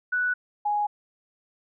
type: tone pair in turn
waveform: sine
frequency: 1480 / 830.6 Hz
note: F#6 / G#5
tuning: 0 / 0 cents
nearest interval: minor seventh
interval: 1000 cents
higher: first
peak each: -22 dBFS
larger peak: neither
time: 0.12-0.34 / 0.65-0.87 s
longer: neither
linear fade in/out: 10 ms
effects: none